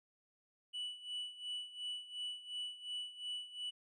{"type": "tone with tremolo", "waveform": "triangle", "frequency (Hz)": 2960, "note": "F#7", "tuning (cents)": 0, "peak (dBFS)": -37, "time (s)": [0.73, 3.71], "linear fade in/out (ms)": 20, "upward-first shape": "sine", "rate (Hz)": 2.8, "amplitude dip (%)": 80, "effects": ["resampled to 22050 Hz"]}